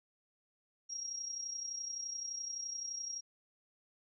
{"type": "tone with amplitude modulation", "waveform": "sine", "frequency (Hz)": 5620, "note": "F8", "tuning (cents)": 10, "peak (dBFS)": -36, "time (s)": [0.89, 3.21], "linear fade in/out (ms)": 20, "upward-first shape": "sine", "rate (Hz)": 31.7, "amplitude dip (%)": 60, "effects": []}